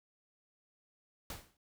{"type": "noise with exponential decay", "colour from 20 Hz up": "pink", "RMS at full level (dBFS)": -40, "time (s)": [1.3, 1.57], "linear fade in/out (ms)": 2, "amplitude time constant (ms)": 57, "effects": []}